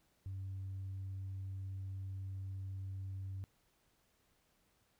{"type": "tone", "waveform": "sine", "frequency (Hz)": 96, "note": "G2", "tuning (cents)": -36, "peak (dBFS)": -39, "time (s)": [0.26, 3.44], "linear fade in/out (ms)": 0, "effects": ["tanh soft clip ceiling -38 dBFS", "pink hiss -75 dBFS RMS until 4.99 s"]}